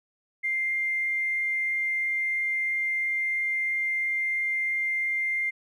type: tone with tanh clipping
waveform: triangle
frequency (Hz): 2101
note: C7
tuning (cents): +7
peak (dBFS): -24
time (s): 0.43-5.51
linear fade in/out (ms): 20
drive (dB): 2
effects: none